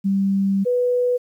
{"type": "tone pair in turn", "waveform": "sine", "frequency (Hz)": [195.7, 493.1], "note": ["G3", "B4"], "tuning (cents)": [-3, -3], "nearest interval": "octave + major third", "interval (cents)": 1600, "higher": "second", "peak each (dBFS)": -16, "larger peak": "neither", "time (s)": [[0.04, 0.65], [0.65, 1.18]], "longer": "first", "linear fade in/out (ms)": 20, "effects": ["9-bit"]}